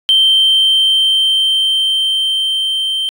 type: tone with level ramp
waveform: triangle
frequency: 3126 Hz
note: G7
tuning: 6 cents flat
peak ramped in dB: -4 to -13 dBFS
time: 0.09-3.09 s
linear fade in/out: 0 ms
effects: tanh soft clip ceiling -3 dBFS